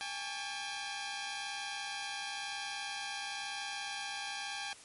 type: tone cluster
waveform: 10% pulse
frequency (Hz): 804 / 865 / 1133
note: G5 / A5 / C#6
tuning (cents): +44 / -30 / +37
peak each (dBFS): -31 / -37 / -40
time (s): 0.01-4.73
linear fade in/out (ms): 0
effects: white hiss -55 dBFS RMS until 4.84 s + MP3 48 kbps